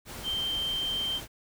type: tone in noise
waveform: sine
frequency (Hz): 3136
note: G7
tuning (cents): 0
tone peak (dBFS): -28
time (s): 0.23-1.21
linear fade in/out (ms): 50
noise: pink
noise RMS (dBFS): -41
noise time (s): 0.05-1.28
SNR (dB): +10
effects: none